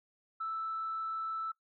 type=tone with frequency modulation; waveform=sine; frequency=1318.5 Hz; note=E6; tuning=in tune; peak=-33 dBFS; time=0.4-1.52 s; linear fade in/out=10 ms; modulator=26.3 Hz; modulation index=0.24; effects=noise-tail reverb RT60 0.1 s tail -19 dB re dry + tanh soft clip ceiling -29 dBFS